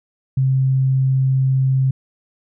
sine tone, 132.5 Hz, C3, 22 cents sharp, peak -13 dBFS, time 0.37-1.91 s, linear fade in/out 5 ms, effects none

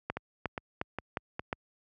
two click trains, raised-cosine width 0.5 ms, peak -16 / -19 dBFS, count 5 / 4, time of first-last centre 0.1-1.529 / 0.17-1.394 s, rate 2.8 / 2.45 Hz, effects high-pass 60 Hz 12 dB/octave

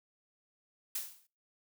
blue noise with exponential decay, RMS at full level -33 dBFS, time 0.95-1.27 s, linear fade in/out 5 ms, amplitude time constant 69 ms, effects noise-tail reverb RT60 0.4 s tail -26 dB re dry

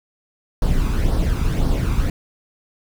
brown noise with flanger, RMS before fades -18 dBFS, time 0.62-2.1 s, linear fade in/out 2 ms, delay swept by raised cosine 0.2 to 0.84 ms, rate 1.9 Hz, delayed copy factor +0.55, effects none

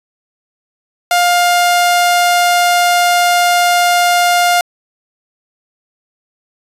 sawtooth tone, 705 Hz, F5, 16 cents sharp, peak -5 dBFS, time 1.11-4.61 s, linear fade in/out 2 ms, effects resampled to 32000 Hz

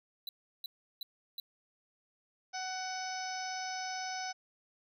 square tone bursts, 3970 Hz, B7, 8 cents sharp, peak -39 dBFS, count 4, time 0.27-1.4 s, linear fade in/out 2 ms, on 20 ms, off 350 ms
harmonic tone, 747 Hz, F#5, 16 cents sharp, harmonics 1 / 2 / 3 / 4 / 5 / 6 / 7 / 8, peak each -39 / -44 / -47 / -54 / -53 / -52 / -44 / -46 dBFS, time 2.53-4.33 s, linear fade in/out 20 ms
effects none

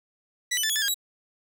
15% pulse tone with pitch steps, 1966 / 2994 / 1757 / 3368 / 1742 / 1623 / 3872 Hz, B6 / F#7 / A6 / G#7 / A6 / G#6 / B7, -8 / +20 / -3 / +24 / -18 / -40 / -35 cents, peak -17 dBFS, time 0.51-0.944 s, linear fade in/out 10 ms, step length 62 ms, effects none

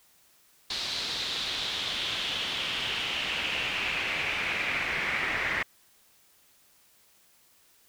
brown noise with band-pass filter sweep, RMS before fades -31 dBFS, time 0.7-5.63 s, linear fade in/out 5 ms, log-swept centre 4200 to 2000 Hz, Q 3.8, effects white hiss -62 dBFS RMS until 7.88 s

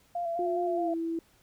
sine tone with vibrato, 685 Hz, F5, 34 cents flat, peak -29 dBFS, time 0.15-0.94 s, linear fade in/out 5 ms, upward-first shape square, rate 4.8 Hz, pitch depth 28 cents each way
sine tone with pitch glide, 356.2 to 330.4 Hz, F4 to E4, +34 to +4 cents, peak -29 dBFS, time 0.39-1.19 s, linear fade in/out 2 ms, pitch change -130 cents, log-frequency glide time 0.71-0.88 s
effects pink hiss -64 dBFS RMS until 1.42 s

